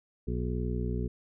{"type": "harmonic tone", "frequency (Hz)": 60.8, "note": "B1", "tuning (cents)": -26, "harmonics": [1, 2, 3, 4, 6, 7], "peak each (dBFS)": [-32, -35, -37, -38, -40, -40], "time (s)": [0.27, 1.08], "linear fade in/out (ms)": 10, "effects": []}